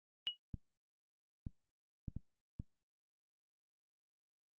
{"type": "tone with exponential decay", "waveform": "sine", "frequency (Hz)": 2907, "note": "F#7", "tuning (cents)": -31, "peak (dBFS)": -31, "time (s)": [0.27, 0.37], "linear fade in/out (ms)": 0, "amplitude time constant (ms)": 20}
{"type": "clicks", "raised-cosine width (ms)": 5, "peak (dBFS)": -31, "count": 5, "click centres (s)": [0.542, 1.468, 2.082, 2.166, 2.599]}
{"effects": ["noise-tail reverb RT60 0.1 s tail -17 dB re dry", "Opus 32 kbps"]}